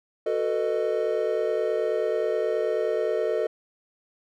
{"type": "chord", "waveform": "triangle", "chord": "B dominant seventh", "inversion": "second", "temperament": "just", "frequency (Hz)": [370.4, 444.5, 493.9, 617.4], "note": ["F#4", "A4", "B4", "D#5"], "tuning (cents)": [2, 18, 0, -14], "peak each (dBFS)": [-29, -24, -29, -26], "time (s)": [0.26, 3.47], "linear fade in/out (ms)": 5, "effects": []}